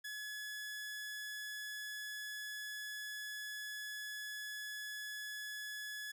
sawtooth tone, 1700 Hz, G#6, 40 cents sharp, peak -39 dBFS, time 0.04-6.12 s, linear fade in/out 10 ms, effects none

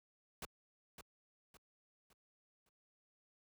pink noise with echo, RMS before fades -45 dBFS, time 0.42-0.45 s, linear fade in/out 2 ms, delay 560 ms, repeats 4, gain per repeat -8 dB, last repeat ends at 2.69 s, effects high-pass 60 Hz 12 dB/octave

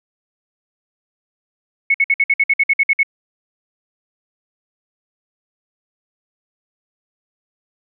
sine tone bursts, 2202 Hz, C#7, 12 cents flat, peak -10 dBFS, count 12, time 1.9-3.032 s, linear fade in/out 5 ms, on 43 ms, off 56 ms, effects none

